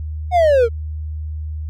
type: linear sweep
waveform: triangle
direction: down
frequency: 740 to 440 Hz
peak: -8 dBFS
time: 0.31-0.69 s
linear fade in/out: 50 ms
effects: added 77 Hz sine -23 dBFS peak until 1.69 s